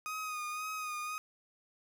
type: tone with vibrato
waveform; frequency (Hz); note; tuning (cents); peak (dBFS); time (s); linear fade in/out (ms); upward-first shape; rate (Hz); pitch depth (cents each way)
30% pulse; 1244.5; D#6; 0; -34; 0.06-1.18; 0; sine; 1.9; 34
effects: none